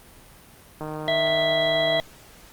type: click train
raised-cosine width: 1 ms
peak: -19 dBFS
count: 184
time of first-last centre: 0.81-1.998 s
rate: 154 Hz
type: harmonic tone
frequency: 659.3 Hz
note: E5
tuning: in tune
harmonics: 1 / 3 / 5 / 6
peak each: -21 / -27 / -27 / -34 dBFS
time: 1.08-2 s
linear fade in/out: 0 ms
effects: pink hiss -49 dBFS RMS until 2.52 s + Opus 32 kbps